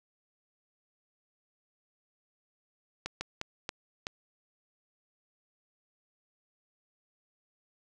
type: slowing click train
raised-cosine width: 0.2 ms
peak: -17 dBFS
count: 5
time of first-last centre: 3.06-4.069 s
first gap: 150 ms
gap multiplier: 1.36
effects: none